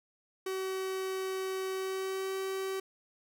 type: tone with pitch glide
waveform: 45% pulse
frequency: 379.3 to 383.5 Hz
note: F#4 to G4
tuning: +43 to -38 cents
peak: -33 dBFS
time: 0.46-2.8 s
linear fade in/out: 5 ms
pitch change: +19 cents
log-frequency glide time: 1.71-2.36 s
effects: none